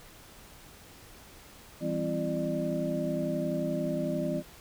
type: tone cluster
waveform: sine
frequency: 166.2 / 197.5 / 258.7 / 336.1 / 599 Hz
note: E3 / G3 / C4 / E4 / D5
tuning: +15 / +13 / -19 / +34 / +34 cents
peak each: -34 / -37 / -34 / -36 / -33 dBFS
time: 1.8-4.43 s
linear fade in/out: 50 ms
effects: pink hiss -52 dBFS RMS until 4.6 s